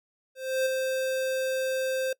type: tone with ADSR envelope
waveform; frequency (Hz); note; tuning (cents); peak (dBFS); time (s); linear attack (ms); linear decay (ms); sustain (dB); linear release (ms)
square; 523.3; C5; 0; -23; 0.35-2.13; 310; 10; -4; 5
effects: noise-tail reverb RT60 0.1 s tail -23 dB re dry